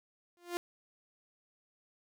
sawtooth tone with exponential growth, 349.2 Hz, F4, in tune, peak -26 dBFS, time 0.37-0.57 s, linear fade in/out 0 ms, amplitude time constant 43 ms, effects none

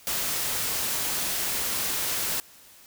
white noise, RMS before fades -28 dBFS, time 0.07-2.4 s, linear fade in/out 0 ms, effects white hiss -52 dBFS RMS until 2.86 s

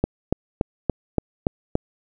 click train, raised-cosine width 2 ms, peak -5 dBFS, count 7, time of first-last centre 0.04-1.754 s, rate 3.5 Hz, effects none

